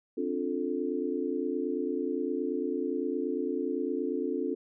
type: chord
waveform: sine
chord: D minor seventh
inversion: third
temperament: just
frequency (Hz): 264.3 / 293.7 / 352.4 / 440.5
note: C4 / D4 / F4 / A4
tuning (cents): +18 / 0 / +16 / +2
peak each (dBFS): -34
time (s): 0.17-4.55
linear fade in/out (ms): 10
effects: none